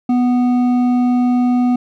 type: tone with hard clipping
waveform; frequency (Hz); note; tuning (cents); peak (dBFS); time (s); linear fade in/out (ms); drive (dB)
sine; 246.9; B3; 0; -13; 0.09-1.76; 5; 7
effects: none